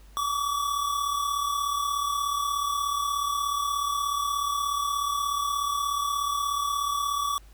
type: tone pair together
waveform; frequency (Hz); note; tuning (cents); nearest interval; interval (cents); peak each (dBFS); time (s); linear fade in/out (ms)
square; 1138 / 1174.7; C#6 / D6; +45 / 0; minor second; 55; -27 / -33; 0.17-7.38; 0
effects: added 50 Hz sine -48 dBFS peak until 7.53 s + pink hiss -59 dBFS RMS until 7.53 s